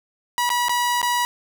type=tone with dropouts; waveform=sawtooth; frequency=970 Hz; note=B5; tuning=31 cents flat; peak=-15 dBFS; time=0.38-1.25 s; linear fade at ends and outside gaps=0 ms; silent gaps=0.492-0.502 / 0.684-0.694 / 1.016-1.029 s; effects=none